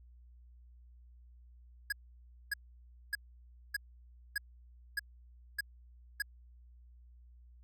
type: tone bursts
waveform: square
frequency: 1661.2 Hz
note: G#6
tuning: in tune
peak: -32 dBFS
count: 8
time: 1.9-6.222 s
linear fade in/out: 5 ms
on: 24 ms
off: 590 ms
effects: added 60 Hz sine -55 dBFS peak until 7.63 s